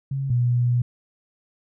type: tone pair in turn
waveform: sine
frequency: 136.3 / 121.89 Hz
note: C#3 / B2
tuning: -29 / -22 cents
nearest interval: major second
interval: 193 cents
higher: first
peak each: -23 / -17 dBFS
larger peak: second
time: 0.11-0.3 / 0.3-0.82 s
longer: second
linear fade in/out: 5 ms
effects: none